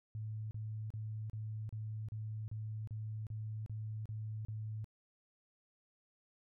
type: tone bursts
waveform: sine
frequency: 108.5 Hz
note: A2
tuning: 24 cents flat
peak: -39 dBFS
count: 12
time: 0.15-4.844 s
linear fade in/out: 0 ms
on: 360 ms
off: 34 ms
effects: none